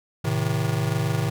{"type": "chord", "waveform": "square", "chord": "A diminished", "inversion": "none", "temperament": "just", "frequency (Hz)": [110, 132, 158.4], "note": ["A2", "C3", "Eb3"], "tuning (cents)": [0, 16, 31], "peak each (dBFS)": -27, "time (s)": [0.24, 1.3], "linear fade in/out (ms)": 10, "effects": []}